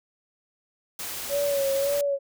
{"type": "noise", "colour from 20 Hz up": "white", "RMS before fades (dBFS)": -34, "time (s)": [0.99, 2.01], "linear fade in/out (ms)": 2}
{"type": "tone with vibrato", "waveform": "sine", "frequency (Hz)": 559, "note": "C#5", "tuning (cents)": 14, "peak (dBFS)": -22, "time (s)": [1.29, 2.19], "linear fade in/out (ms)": 50, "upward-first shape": "sine", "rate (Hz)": 1.8, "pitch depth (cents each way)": 44}
{"effects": []}